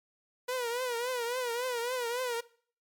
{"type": "tone with vibrato", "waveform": "sawtooth", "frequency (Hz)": 487.8, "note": "B4", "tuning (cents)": -21, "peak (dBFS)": -27, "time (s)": [0.48, 2.41], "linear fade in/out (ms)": 10, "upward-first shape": "triangle", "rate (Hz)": 3.6, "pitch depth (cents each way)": 110, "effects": ["noise-tail reverb RT60 0.5 s tail -21 dB re dry", "MP3 96 kbps"]}